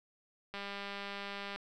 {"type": "click train", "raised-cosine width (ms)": 0.3, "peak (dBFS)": -26, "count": 205, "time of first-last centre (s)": [0.54, 1.56], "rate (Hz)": 200, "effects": []}